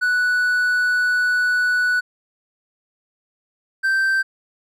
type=tone pair in turn; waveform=triangle; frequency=1480 / 1560.8 Hz; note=F#6 / G6; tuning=0 / -8 cents; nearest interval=minor second; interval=92 cents; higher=second; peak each=-14 dBFS; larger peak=neither; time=0.01-2.01 / 3.83-4.23 s; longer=first; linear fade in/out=20 ms; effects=none